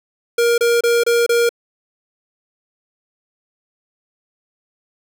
square tone bursts, 471 Hz, A#4, 18 cents sharp, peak -13 dBFS, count 5, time 0.38-1.492 s, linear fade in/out 5 ms, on 200 ms, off 28 ms, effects none

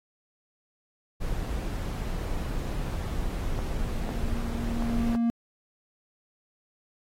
brown noise, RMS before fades -30 dBFS, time 1.2-5.17 s, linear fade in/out 20 ms
triangle tone with exponential growth, 233.1 Hz, A#3, in tune, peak -19 dBFS, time 2.9-5.3 s, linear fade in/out 0 ms, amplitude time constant 520 ms
clicks, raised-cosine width 1 ms, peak -20 dBFS, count 5, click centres 3.59 / 4.091 / 4.823 / 4.898 / 5.15 s
effects AAC 48 kbps

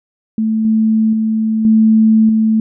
sine tone with level steps, 220 Hz, A3, in tune, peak -12 / -9 / -12 / -6 / -9 dBFS, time 0.38-2.6 s, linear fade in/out 2 ms, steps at 0.65 / 1.13 / 1.65 / 2.29 s, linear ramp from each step 2 ms, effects none

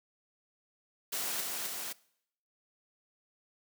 white noise with echo, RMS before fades -35 dBFS, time 1.12-1.41 s, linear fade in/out 10 ms, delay 260 ms, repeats 2, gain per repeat -2 dB, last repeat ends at 1.93 s, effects noise-tail reverb RT60 0.7 s tail -22 dB re dry + high-pass 200 Hz 12 dB/octave

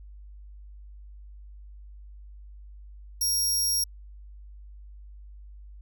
20% pulse tone, 5600 Hz, F8, 4 cents sharp, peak -18 dBFS, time 3.21-3.84 s, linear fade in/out 5 ms, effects added 50 Hz sine -43 dBFS peak until 5.81 s

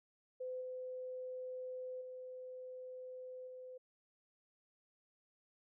sine tone with level steps, 509 Hz, C5, 48 cents flat, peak -40 / -42 / -46 / -48 dBFS, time 0.4-3.78 s, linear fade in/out 10 ms, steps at 0.61 / 2.01 / 3.47 s, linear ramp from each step 5 ms, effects none

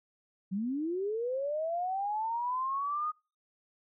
sine linear sweep, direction up, 180.4 to 1246 Hz, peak -30 dBFS, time 0.51-3.12 s, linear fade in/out 20 ms, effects noise-tail reverb RT60 0.3 s tail -24 dB re dry

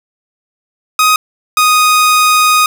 sawtooth tone pair in turn, 1254 / 1243.9 Hz, D#6 / D#6, +13 / -1 cents, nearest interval unison, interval 14 cents, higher first, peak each -3 dBFS, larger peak neither, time 0.99-1.16 / 1.57-2.66 s, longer second, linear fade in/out 2 ms, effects none

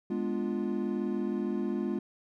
triangle chord, G# diminished seventh, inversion none, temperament equal, 207.7 / 246.9 / 293.7 / 349.2 Hz, G#3 / B3 / D4 / F4, 0 / 0 / 0 / 0 cents, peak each -31 / -33 / -36 / -32 dBFS, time 0.1-1.99 s, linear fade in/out 5 ms, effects none

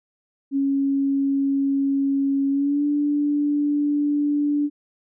sine tone with pitch glide, 275.8 to 291.7 Hz, C#4 to D4, -9 to -12 cents, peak -18 dBFS, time 0.51-4.7 s, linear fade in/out 50 ms, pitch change +97 cents, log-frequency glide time 2.5-2.85 s, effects none

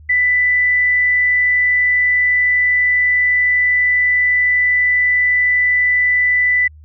sine tone, 1987 Hz, B6, 10 cents sharp, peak -11 dBFS, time 0.09-6.68 s, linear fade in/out 10 ms, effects added 76 Hz sine -38 dBFS peak until 6.84 s

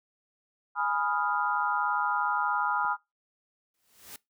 sine chord, F half-diminished seventh, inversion first, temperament equal, 830.6 / 987.8 / 1244.5 / 1396.9 Hz, Ab5 / Cb6 / Eb6 / F6, 0 / 0 / 0 / 0 cents, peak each -31 dBFS, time 0.75-2.97 s, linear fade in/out 50 ms
clicks, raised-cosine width 1 ms, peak -37 dBFS, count 2, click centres 2.846 / 2.852 s
white noise with exponential growth, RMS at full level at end -41 dBFS, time 3.74-4.16 s, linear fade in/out 2 ms, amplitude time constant 90 ms
effects noise-tail reverb RT60 0.2 s tail -22 dB re dry

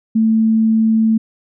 sine tone, 221.9 Hz, A3, 15 cents sharp, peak -10 dBFS, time 0.15-1.18 s, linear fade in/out 10 ms, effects none

